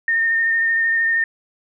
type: tone with vibrato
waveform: sine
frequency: 1825 Hz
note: A#6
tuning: 37 cents flat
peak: -15 dBFS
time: 0.08-1.24 s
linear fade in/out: 2 ms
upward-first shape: sine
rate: 13 Hz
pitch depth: 18 cents each way
effects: none